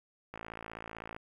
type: click train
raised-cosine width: 0.5 ms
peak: -27 dBFS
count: 47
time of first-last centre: 0.34-1.164 s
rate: 55.8 Hz
effects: 10-bit